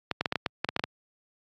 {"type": "clicks", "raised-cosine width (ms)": 0.3, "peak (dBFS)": -10, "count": 11, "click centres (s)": [0.113, 0.21, 0.258, 0.324, 0.357, 0.462, 0.646, 0.689, 0.764, 0.795, 0.839], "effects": ["high-pass 100 Hz 12 dB/octave", "AAC 48 kbps"]}